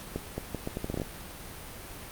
accelerating click train, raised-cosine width 2 ms, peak -18 dBFS, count 11, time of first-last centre 0.16-1.018 s, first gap 220 ms, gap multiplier 0.76, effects pink hiss -43 dBFS RMS until 2.11 s + Opus 48 kbps

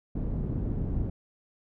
pink low-pass noise, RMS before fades -30 dBFS, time 0.15-1.1 s, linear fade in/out 5 ms, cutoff 250 Hz, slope 12 dB/octave, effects none

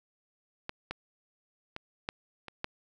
clicks, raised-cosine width 0.3 ms, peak -19 / -19 / -22 / -16 / -26 / -16 dBFS, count 6, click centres 0.694 / 0.91 / 1.764 / 2.089 / 2.483 / 2.644 s, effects none

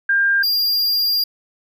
sine / square tone pair in turn, 1600 / 4795 Hz, G6 / D8, +35 / +35 cents, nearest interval octave + perfect fifth, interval 1900 cents, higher second, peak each -13 / -16 dBFS, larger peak first, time 0.09-0.43 / 0.43-1.24 s, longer second, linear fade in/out 5 ms, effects none

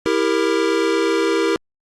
square chord, E diminished, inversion none, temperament equal with one note detuned, 329.6 / 397.7 / 466.2 Hz, E4 / G4 / Bb4, 0 / +25 / 0 cents, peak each -21 dBFS, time 0.06-1.56 s, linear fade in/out 0 ms, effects low-pass 6000 Hz 12 dB/octave + Opus 48 kbps

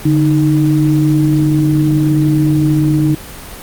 sine tone pair together, 146.2 / 309.8 Hz, D3 / D#4, -7 / -7 cents, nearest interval octave + minor second, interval 1300 cents, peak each -11 dBFS, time 0.05-3.15 s, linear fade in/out 5 ms, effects pink hiss -30 dBFS RMS until 3.62 s + Opus 24 kbps

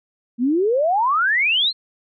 sine exponential sweep, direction up, 228 to 4297 Hz, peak -15 dBFS, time 0.38-1.73 s, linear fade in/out 50 ms, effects none

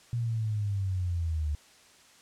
sine linear sweep, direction down, 120 to 73 Hz, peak -27 dBFS, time 0.13-1.55 s, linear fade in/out 0 ms, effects white hiss -57 dBFS RMS until 2.21 s + low-pass 8000 Hz 12 dB/octave

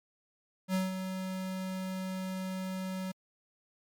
square tone with ADSR envelope, 187.6 Hz, F#3, 24 cents sharp, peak -27 dBFS, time 0.68-3.12 s, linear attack 62 ms, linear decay 170 ms, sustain -8 dB, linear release 10 ms, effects MP3 96 kbps

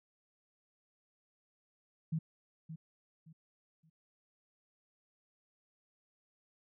sine tone with echo, 160.2 Hz, E3, 49 cents flat, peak -31 dBFS, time 2.12-2.19 s, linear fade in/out 10 ms, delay 570 ms, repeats 3, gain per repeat -11 dB, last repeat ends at 3.9 s, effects none

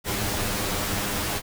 pink noise with comb filter, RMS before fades -27 dBFS, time 0.04-1.42 s, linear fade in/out 50 ms, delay 9.9 ms, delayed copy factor +0.65, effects none

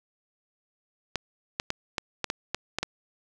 clicks, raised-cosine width 0.2 ms, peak -10 dBFS, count 9, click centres 1.157 / 1.599 / 1.704 / 1.982 / 2.243 / 2.301 / 2.546 / 2.786 / 2.83 s, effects none

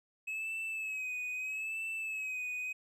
triangle tone with vibrato, 2569 Hz, E7, 45 cents flat, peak -34 dBFS, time 0.27-2.73 s, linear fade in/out 10 ms, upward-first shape sine, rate 0.78 Hz, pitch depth 58 cents each way, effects none

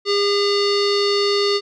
square tone with low-pass filter, 404.9 Hz, G#4, 44 cents flat, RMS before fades -18 dBFS, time 0.05-1.61 s, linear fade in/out 50 ms, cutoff 4500 Hz, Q 5.8, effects none

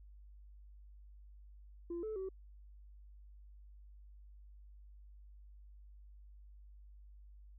sine tone with pitch steps, 342.9 / 434.7 / 380.7 Hz, F4 / A4 / F#4, -32 / -21 / +49 cents, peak -37 dBFS, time 1.9-2.29 s, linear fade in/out 5 ms, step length 130 ms, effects tanh soft clip ceiling -36 dBFS + added 50 Hz sine -54 dBFS peak until 7.58 s

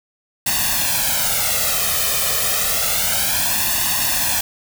white noise with flanger, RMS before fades -19 dBFS, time 0.46-4.41 s, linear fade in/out 5 ms, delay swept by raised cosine 1.1 to 1.65 ms, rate 0.29 Hz, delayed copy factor +0.95, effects none

